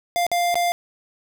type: tone with dropouts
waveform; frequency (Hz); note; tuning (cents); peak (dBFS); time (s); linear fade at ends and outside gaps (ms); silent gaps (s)
square; 698.5; F5; 0; -19; 0.16-0.72; 0; 0.266-0.316 / 0.543-0.555
effects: none